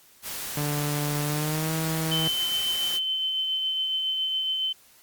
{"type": "noise", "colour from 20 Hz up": "white", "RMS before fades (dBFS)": -34, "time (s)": [0.22, 3], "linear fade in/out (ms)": 50}
{"type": "tone with pitch glide", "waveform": "sawtooth", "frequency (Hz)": [146.83, 160.12], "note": ["D3", "D#3"], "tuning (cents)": [0, 50], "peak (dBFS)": -22, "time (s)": [0.57, 2.28], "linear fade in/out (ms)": 2, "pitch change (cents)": 150, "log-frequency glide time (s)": [1.25, 1.73]}
{"type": "tone with tremolo", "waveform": "sine", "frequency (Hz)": 3068, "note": "G7", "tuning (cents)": -38, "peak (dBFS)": -23, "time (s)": [2.11, 4.73], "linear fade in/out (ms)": 10, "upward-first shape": "triangle", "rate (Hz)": 7.2, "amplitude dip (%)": 30}
{"effects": ["white hiss -56 dBFS RMS until 5.02 s", "Opus 48 kbps"]}